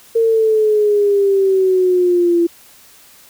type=exponential sweep; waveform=sine; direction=down; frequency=458.8 to 338.3 Hz; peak=-10 dBFS; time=0.15-2.47 s; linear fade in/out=10 ms; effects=white hiss -45 dBFS RMS until 3.29 s